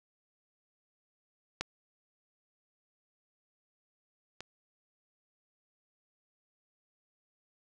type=clicks; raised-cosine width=0.2 ms; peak=-15 / -24 dBFS; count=2; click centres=1.61 / 4.406 s; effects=none